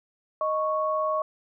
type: tone pair together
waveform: sine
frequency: 622.3 / 1106.7 Hz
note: D#5 / C#6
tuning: 0 / -3 cents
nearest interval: minor seventh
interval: 997 cents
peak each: -26 dBFS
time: 0.41-1.22 s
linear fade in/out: 2 ms
effects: none